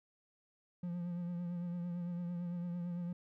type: tone with vibrato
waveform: triangle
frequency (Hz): 174.61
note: F3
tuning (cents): 0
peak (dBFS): -35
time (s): 0.83-3.13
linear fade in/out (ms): 5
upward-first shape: triangle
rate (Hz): 8.9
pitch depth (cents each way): 41
effects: none